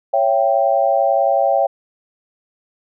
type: chord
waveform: sine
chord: C# diminished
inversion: none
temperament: equal with one note detuned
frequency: 554.4 / 672.7 / 784 Hz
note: C#5 / E5 / G5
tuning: 0 / +35 / 0 cents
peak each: -17 dBFS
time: 0.13-1.67 s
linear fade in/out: 10 ms
effects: none